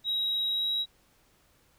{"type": "tone with pitch glide", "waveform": "sine", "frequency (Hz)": [3831, 3853], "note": ["A#7", "B7"], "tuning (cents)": [47, -44], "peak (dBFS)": -25, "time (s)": [0.04, 0.86], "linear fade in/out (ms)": 50, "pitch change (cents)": 9, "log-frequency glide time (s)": [0.5, 0.71], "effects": ["tanh soft clip ceiling -23 dBFS", "pink hiss -65 dBFS RMS until 1.78 s"]}